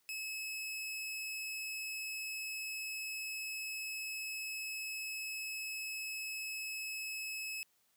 sawtooth tone, 2585 Hz, E7, 34 cents flat, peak -36 dBFS, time 0.09-7.63 s, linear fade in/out 0 ms, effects white hiss -74 dBFS RMS until 7.96 s + high-pass 80 Hz 12 dB/octave

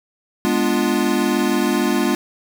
square chord, G# diminished seventh, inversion none, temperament equal, 207.7 / 246.9 / 293.7 / 349.2 Hz, G#3 / B3 / D4 / F4, 0 / 0 / 0 / 0 cents, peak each -23 / -22 / -23 / -22 dBFS, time 0.45-2.15 s, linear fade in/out 0 ms, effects none

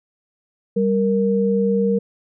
sine tone pair together, 196.35 / 466.2 Hz, G3 / A#4, +3 / 0 cents, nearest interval octave + minor third, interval 1497 cents, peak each -18 dBFS, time 0.76-1.99 s, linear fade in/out 10 ms, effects none

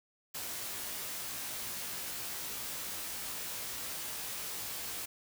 white noise with comb filter, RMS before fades -40 dBFS, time 0.34-5.06 s, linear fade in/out 10 ms, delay 18 ms, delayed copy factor +0.95, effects none

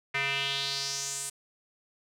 square tone with band-pass filter sweep, 138.59 Hz, C#3, in tune, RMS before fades -32 dBFS, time 0.14-1.3 s, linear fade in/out 10 ms, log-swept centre 2100 to 8900 Hz, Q 3.4, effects none

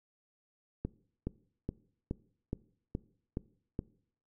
click train, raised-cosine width 3 ms, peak -21 dBFS, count 8, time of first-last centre 0.85-3.791 s, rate 2.38 Hz, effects noise-tail reverb RT60 0.6 s tail -21 dB re dry

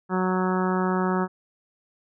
harmonic tone, 185 Hz, F#3, in tune, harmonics 1 / 2 / 3 / 4 / 5 / 6 / 7 / 8 / 9, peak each -24 / -27 / -35 / -33 / -31 / -34 / -32 / -38 / -38 dBFS, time 0.09-1.28 s, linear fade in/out 50 ms, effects none

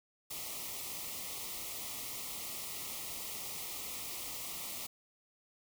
white band-stop noise, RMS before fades -42 dBFS, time 0.3-4.87 s, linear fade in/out 10 ms, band 1300 to 1900 Hz, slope 96 dB/octave, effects none

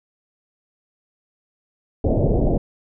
pink low-pass noise, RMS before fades -18 dBFS, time 2.04-2.58 s, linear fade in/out 5 ms, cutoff 670 Hz, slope 48 dB/octave, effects none

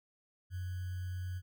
sine tone with sample-and-hold, 90.9 Hz, F#2, 30 cents flat, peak -36 dBFS, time 0.5-1.42 s, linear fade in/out 50 ms, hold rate 1575 Hz, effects none

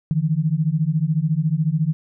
sine beating tone pair, 150 / 164 Hz, D3 / E3, +37 / -9 cents, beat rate 14 Hz, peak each -20 dBFS, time 0.11-1.93 s, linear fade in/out 0 ms, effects none

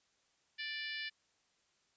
harmonic tone with a mistuned harmonic, 587.3 Hz, D5, in tune, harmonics 3 / 4 / 5 / 6 / 7 / 8 / 9, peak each -43 / -45 / -47 / -49 / -50 / -51 / -52 dBFS, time 0.58-1.1 s, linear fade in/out 20 ms, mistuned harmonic 9, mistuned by -34 cents, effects white hiss -75 dBFS RMS until 1.96 s + resampled to 16000 Hz

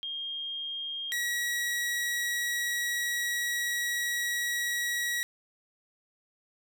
sine / sawtooth tone pair in turn, 3224 / 1917 Hz, G7 / A#6, +48 / +48 cents, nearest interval major sixth, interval 900 cents, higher first, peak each -33 / -25 dBFS, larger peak second, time 0.03-1.12 / 1.12-5.23 s, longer second, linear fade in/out 0 ms, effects none

